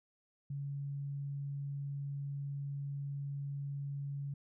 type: tone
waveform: sine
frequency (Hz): 140.8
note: C#3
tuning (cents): +27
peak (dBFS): -37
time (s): 0.5-4.34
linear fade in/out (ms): 5
effects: none